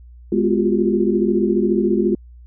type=tone cluster; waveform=sine; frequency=208.7 / 250.9 / 347.5 / 361.8 / 393.9 Hz; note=G#3 / B3 / F4 / F#4 / G4; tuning=+9 / +28 / -9 / -39 / +8 cents; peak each=-19 / -23 / -19 / -22 / -24 dBFS; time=0.32-2.15 s; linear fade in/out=5 ms; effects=added 60 Hz sine -39 dBFS peak until 2.46 s